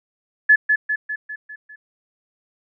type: tone with echo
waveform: sine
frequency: 1717 Hz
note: A6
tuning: 43 cents flat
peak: -8 dBFS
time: 0.49-0.56 s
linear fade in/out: 10 ms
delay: 200 ms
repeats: 6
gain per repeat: -5 dB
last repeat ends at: 1.76 s
effects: none